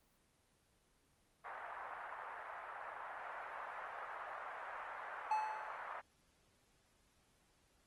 pink band-pass noise, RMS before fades -48 dBFS, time 1.44-6.01 s, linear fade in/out 10 ms, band 710 to 1700 Hz, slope 24 dB/octave
triangle tone with exponential decay, 864 Hz, A5, 32 cents flat, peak -29 dBFS, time 5.31-5.96 s, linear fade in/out 2 ms, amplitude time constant 140 ms
effects pink hiss -74 dBFS RMS until 7.86 s + Opus 24 kbps

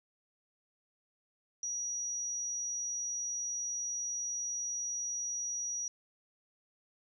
sine tone, 5790 Hz, F#8, 38 cents flat, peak -34 dBFS, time 1.63-5.88 s, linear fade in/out 2 ms, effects none

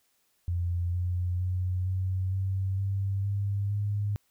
sine tone with pitch steps, 87.31 / 89.35 / 91.44 / 93.58 / 95.76 / 98 / 100.29 / 102.64 Hz, F2 / F2 / F#2 / F#2 / G2 / G2 / G2 / G#2, 0 / +40 / -20 / +20 / -40 / 0 / +40 / -20 cents, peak -26 dBFS, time 0.48-4.16 s, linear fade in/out 0 ms, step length 460 ms, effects white hiss -71 dBFS RMS until 4.3 s

